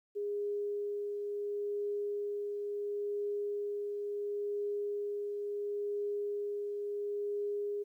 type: tone with tremolo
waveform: sine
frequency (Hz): 410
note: G#4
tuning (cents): -22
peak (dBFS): -32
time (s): 0.15-7.84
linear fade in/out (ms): 20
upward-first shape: triangle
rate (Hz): 0.72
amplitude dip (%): 30
effects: 12-bit